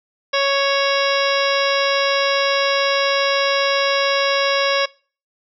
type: harmonic tone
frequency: 554.4 Hz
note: C#5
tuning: in tune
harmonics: 1 / 2 / 3 / 4 / 5 / 6 / 7 / 9 / 10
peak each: -19 / -22 / -24 / -25 / -26 / -27 / -27 / -29 / -29 dBFS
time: 0.33-4.86 s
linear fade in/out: 10 ms
effects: noise-tail reverb RT60 0.4 s tail -23 dB re dry